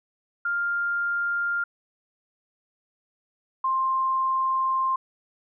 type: tone pair in turn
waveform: sine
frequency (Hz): 1400 / 1053.5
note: F6 / C6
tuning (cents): +4 / +12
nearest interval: perfect fourth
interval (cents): 492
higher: first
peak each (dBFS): -23 / -21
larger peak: second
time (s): 0.45-1.64 / 3.64-4.96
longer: second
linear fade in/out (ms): 5
effects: none